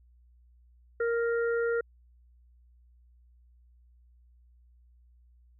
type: harmonic tone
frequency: 466.2 Hz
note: A#4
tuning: in tune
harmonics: 1 / 3 / 4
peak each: -26 / -34 / -42 dBFS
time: 1-1.81 s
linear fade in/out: 5 ms
effects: added 60 Hz sine -57 dBFS peak until 5.59 s